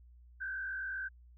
sine tone with frequency modulation, 1552 Hz, G6, 18 cents flat, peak -36 dBFS, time 0.4-1.09 s, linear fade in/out 20 ms, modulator 48.1 Hz, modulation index 1.1, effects added 60 Hz sine -55 dBFS peak until 1.37 s

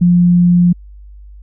sine tone, 175.8 Hz, F3, 12 cents sharp, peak -6 dBFS, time 0.01-0.73 s, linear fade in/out 10 ms, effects added 50 Hz sine -33 dBFS peak until 1.42 s

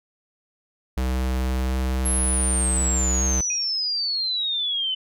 square tone with pitch glide, 64.1 to 64.96 Hz, C2 to C2, -35 to -12 cents, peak -22 dBFS, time 0.97-3.41 s, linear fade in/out 5 ms, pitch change +23 cents, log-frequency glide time 1.26-2.37 s
sine exponential sweep, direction down, 11175 to 3015 Hz, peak -22 dBFS, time 2.05-4.95 s, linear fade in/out 10 ms
sine tone with exponential decay, 2489 Hz, D#7, in tune, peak -27 dBFS, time 3.5-3.73 s, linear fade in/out 2 ms, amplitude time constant 49 ms
effects none

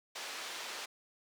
white band-pass noise, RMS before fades -43 dBFS, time 0.15-0.86 s, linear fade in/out 10 ms, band 440 to 4600 Hz, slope 12 dB/octave, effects none

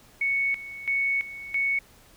sine tone with tremolo, 2217 Hz, C#7, in tune, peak -22 dBFS, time 0.21-1.79 s, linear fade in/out 5 ms, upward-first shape square, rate 1.5 Hz, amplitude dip 80%, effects pink hiss -55 dBFS RMS until 2.16 s

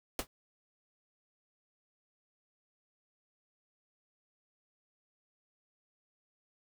pink noise with exponential decay, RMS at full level -30 dBFS, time 0.19-0.27 s, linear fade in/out 1 ms, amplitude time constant 17 ms, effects none

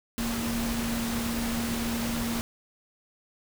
sine tone in noise, 232.8 Hz, A#3, 2 cents flat, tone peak -29 dBFS, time 0.18-2.41 s, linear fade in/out 0 ms, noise pink, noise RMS -33 dBFS, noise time 0.18-2.41 s, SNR +1 dB, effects none

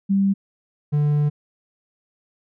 sine / triangle tone pair in turn, 196.3 / 147.57 Hz, G3 / D3, +3 / +9 cents, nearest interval perfect fourth, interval 494 cents, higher first, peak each -15 / -14 dBFS, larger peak second, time 0.09-0.34 / 0.92-1.3 s, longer second, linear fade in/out 20 ms, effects none

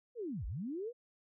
sine linear two-way sweep, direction down then up, 505 to 41.32 to 505 Hz, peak -37 dBFS, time 0.15-0.93 s, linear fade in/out 50 ms, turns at 0.46 s, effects none

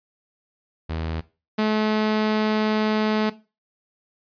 sawtooth tone pair in turn, 80.6 / 215.2 Hz, E2 / A3, -38 / -38 cents, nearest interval octave + perfect fourth, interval 1700 cents, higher second, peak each -22 / -15 dBFS, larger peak second, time 0.89-1.21 / 1.58-3.3 s, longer second, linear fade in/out 10 ms, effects noise-tail reverb RT60 0.3 s tail -17 dB re dry + resampled to 11025 Hz

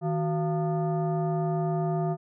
sine tone with frequency modulation, 158.3 Hz, D#3, 30 cents sharp, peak -24 dBFS, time 0.01-2.17 s, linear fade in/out 50 ms, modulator 531 Hz, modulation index 1, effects none

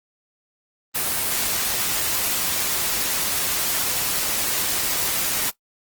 white noise, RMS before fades -23 dBFS, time 0.94-5.51 s, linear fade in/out 20 ms, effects noise-tail reverb RT60 0.1 s tail -18 dB re dry + Opus 24 kbps

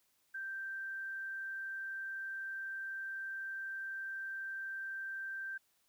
sine tone, 1568 Hz, G6, in tune, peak -39 dBFS, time 0.34-5.58 s, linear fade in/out 10 ms, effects white hiss -75 dBFS RMS until 5.88 s

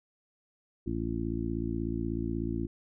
harmonic tone, 56.4 Hz, A1, 44 cents sharp, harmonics 1 / 2 / 3 / 4 / 5 / 6, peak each -37 / -37 / -41 / -37 / -36 / -36 dBFS, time 0.86-2.67 s, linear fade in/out 10 ms, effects none

